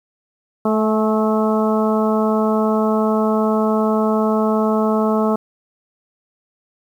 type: harmonic tone with a mistuned harmonic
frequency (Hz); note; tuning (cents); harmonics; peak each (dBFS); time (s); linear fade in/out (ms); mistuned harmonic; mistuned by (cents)
217.4; A3; -21; 1 / 2 / 3 / 4 / 5 / 6; -17 / -20 / -22 / -26 / -26 / -27; 0.65-5.36; 5; 4; -23
effects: 8-bit